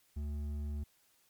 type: tone with hard clipping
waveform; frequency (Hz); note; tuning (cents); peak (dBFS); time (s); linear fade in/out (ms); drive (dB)
sine; 73.3; D2; -3; -37; 0.16-0.84; 10; 7
effects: white hiss -70 dBFS RMS until 1.29 s + MP3 96 kbps